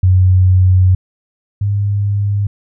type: tone pair in turn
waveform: sine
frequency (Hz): 92.5 / 101.44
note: F#2 / G#2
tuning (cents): 0 / -40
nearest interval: major second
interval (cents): 160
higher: second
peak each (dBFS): -6 / -12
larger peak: first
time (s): 0.03-0.95 / 1.61-2.47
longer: first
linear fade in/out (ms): 5
effects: none